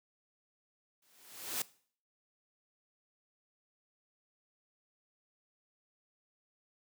white noise with exponential growth, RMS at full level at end -33 dBFS, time 1.02-1.62 s, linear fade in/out 5 ms, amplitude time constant 130 ms, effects noise-tail reverb RT60 0.5 s tail -20 dB re dry + high-pass 150 Hz 12 dB/octave

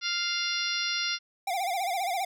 harmonic tone, 698.5 Hz, F5, in tune, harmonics 2 / 3 / 4 / 5 / 6 / 7 / 8, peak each -35 / -35 / -35 / -35 / -35 / -35 / -35 dBFS, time 0.01-1.19 s, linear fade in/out 50 ms
square tone with vibrato, 740 Hz, F#5, in tune, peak -28 dBFS, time 1.47-2.25 s, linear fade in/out 5 ms, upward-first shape sine, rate 15 Hz, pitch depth 130 cents each way
effects none

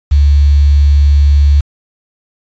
sine tone with quantisation, 71.7 Hz, D2, 41 cents flat, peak -4 dBFS, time 0.11-1.61 s, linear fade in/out 10 ms, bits 5, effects resampled to 16000 Hz

